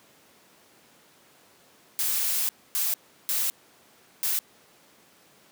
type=noise bursts at uneven times; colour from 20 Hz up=blue; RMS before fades=-26 dBFS; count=4; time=1.99-2.49 / 2.75-2.94 / 3.29-3.5 / 4.23-4.39 s; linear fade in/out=0 ms; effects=pink hiss -57 dBFS RMS until 5.51 s + high-pass 200 Hz 12 dB/octave